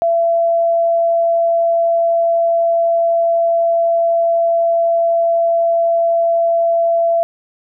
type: tone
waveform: sine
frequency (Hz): 673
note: E5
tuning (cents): +36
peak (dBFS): -11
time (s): 0.02-7.23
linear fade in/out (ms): 0
effects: none